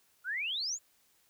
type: exponential sweep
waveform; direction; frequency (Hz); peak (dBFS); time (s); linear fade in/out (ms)
sine; up; 1378 to 7280; -32; 0.24-0.79; 50
effects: white hiss -69 dBFS RMS until 1.29 s